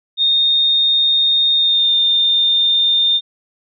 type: tone with pitch glide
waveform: sine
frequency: 3679 to 3622 Hz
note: A#7 to A7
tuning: -24 to +49 cents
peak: -11 dBFS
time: 0.17-3.21 s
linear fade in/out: 50 ms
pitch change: -27 cents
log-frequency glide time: 1.54-1.92 s
effects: none